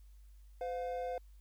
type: tone pair together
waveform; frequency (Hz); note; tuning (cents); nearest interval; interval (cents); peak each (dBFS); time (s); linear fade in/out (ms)
triangle; 510.8 / 709; C5 / F5; -42 / +26; tritone; 568; -36 / -38; 0.61-1.18; 2
effects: added 50 Hz sine -54 dBFS peak until 1.4 s + white hiss -75 dBFS RMS until 1.4 s